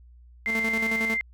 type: tone with tremolo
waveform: sawtooth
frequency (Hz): 223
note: A3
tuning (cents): +23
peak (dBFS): -23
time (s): 0.46-1.18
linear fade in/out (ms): 50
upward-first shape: square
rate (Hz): 11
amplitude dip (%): 55
type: tone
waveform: sine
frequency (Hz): 2090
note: C7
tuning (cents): -2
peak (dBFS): -24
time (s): 0.46-1.21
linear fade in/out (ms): 0
effects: added 60 Hz sine -48 dBFS peak until 1.33 s